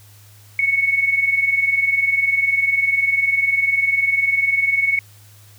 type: tone pair together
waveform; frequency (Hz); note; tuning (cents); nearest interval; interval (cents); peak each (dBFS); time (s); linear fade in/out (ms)
sine; 2194 / 2214; C#7 / C#7; -18 / -3; unison; 15; -21 / -16; 0.59-4.99; 2
effects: added 103 Hz sine -45 dBFS peak until 5.58 s + white hiss -50 dBFS RMS until 5.58 s